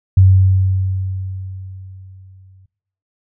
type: tone with exponential decay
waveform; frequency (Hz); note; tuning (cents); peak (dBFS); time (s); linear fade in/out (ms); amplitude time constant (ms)
sine; 94.6; F#2; +39; -4; 0.17-2.66; 5; 540
effects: noise-tail reverb RT60 0.7 s tail -22 dB re dry